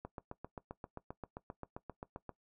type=click train; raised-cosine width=1 ms; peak=-29 dBFS; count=18; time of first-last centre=0.05-2.293 s; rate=7.58 Hz; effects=noise-tail reverb RT60 0.1 s tail -18 dB re dry